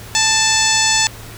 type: harmonic tone with a mistuned harmonic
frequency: 876 Hz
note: A5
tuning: 8 cents flat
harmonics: 1 / 2 / 3 / 4 / 5 / 6 / 7 / 8 / 9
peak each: -21 / -21 / -21 / -21 / -21 / -21 / -21 / -21 / -21 dBFS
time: 0.15-1.07 s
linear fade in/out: 0 ms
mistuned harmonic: 2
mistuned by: +26 cents
effects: added 111 Hz sine -36 dBFS peak until 1.37 s + pink hiss -36 dBFS RMS until 1.37 s